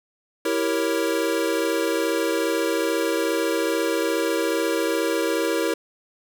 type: chord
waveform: square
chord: E diminished seventh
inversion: none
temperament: equal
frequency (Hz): 329.6 / 392 / 466.2 / 554.4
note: E4 / G4 / Bb4 / Db5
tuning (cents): 0 / 0 / 0 / 0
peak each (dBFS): -26 / -29 / -26 / -29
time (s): 0.45-5.74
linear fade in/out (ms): 5
effects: none